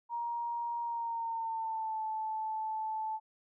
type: tone with pitch glide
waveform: sine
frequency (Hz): 942 to 873.9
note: A#5 to A5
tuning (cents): +18 to -12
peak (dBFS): -33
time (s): 0.09-3.2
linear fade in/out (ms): 50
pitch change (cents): -130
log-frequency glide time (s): 0.82-2.01
effects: none